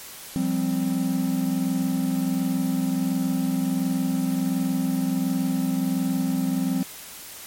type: chord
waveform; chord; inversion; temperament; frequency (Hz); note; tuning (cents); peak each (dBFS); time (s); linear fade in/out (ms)
triangle; F suspended second; none; equal; 174.61 / 196 / 261.6; F3 / G3 / C4; 0 / 0 / 0; -25 / -25 / -22; 0.36-6.83; 0
effects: white hiss -40 dBFS RMS until 7.46 s + MP3 64 kbps